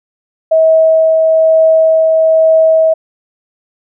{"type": "tone with tremolo", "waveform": "sine", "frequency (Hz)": 642, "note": "E5", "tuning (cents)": -46, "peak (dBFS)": -4, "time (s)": [0.51, 2.94], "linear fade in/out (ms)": 10, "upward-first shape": "triangle", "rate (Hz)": 1.1, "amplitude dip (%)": 25, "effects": []}